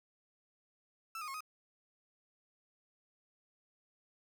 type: tone with pitch steps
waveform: 35% pulse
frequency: 1326 / 1232 / 1084 / 1253 Hz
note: E6 / D#6 / C#6 / D#6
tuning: +10 / -17 / -39 / +12 cents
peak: -39 dBFS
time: 1.15-1.406 s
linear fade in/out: 2 ms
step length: 64 ms
effects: none